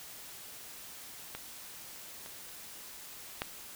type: clicks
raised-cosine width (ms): 0.3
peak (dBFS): -23 / -30 / -16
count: 3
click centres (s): 1.35 / 2.261 / 3.419
effects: white hiss -48 dBFS RMS until 3.75 s